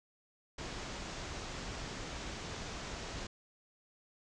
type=low-pass noise; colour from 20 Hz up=pink; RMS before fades=-43 dBFS; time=0.58-3.27 s; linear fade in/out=5 ms; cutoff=7300 Hz; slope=48 dB/octave; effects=none